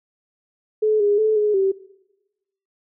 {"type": "tone with pitch steps", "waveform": "sine", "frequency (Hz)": [430.2, 410.2, 434.3, 420.2, 386.6], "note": ["A4", "G#4", "A4", "G#4", "G4"], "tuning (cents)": [-39, -21, -23, 20, -24], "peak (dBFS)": -15, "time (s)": [0.82, 1.72], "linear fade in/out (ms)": 10, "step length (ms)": 180, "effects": ["noise-tail reverb RT60 1.0 s tail -20 dB re dry"]}